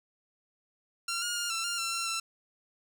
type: tone with pitch steps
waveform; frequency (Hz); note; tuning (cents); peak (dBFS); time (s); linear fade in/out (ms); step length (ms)
10% pulse; 1375 / 1428 / 1411 / 1343 / 1398 / 1350 / 1358 / 1341; F6 / F6 / F6 / E6 / F6 / E6 / F6 / E6; -27 / +38 / +17 / +32 / +1 / +41 / -49 / +29; -22; 1.08-2.2; 5; 140
effects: none